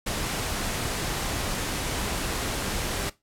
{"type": "noise", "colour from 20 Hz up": "pink", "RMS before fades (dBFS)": -29, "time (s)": [0.06, 3.1], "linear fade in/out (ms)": 10, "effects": ["noise-tail reverb RT60 0.2 s tail -18 dB re dry", "low-pass 12000 Hz 12 dB/octave"]}